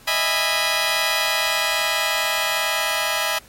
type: chord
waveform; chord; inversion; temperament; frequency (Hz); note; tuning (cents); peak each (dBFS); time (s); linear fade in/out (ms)
10% pulse; E major seventh; third; just; 618.1 / 659.3 / 824.1 / 988.9; D#5 / E5 / G#5 / B5; -12 / 0 / -14 / +2; -17; 0.07-3.39; 10
effects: pink hiss -48 dBFS RMS until 3.48 s + MP3 64 kbps